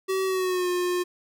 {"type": "tone with pitch glide", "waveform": "square", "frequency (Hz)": [381, 357.5], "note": ["G4", "F4"], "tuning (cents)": [-49, 41], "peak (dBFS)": -24, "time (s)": [0.08, 1.04], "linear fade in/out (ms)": 20, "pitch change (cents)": -110, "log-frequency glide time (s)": [0.25, 0.69], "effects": []}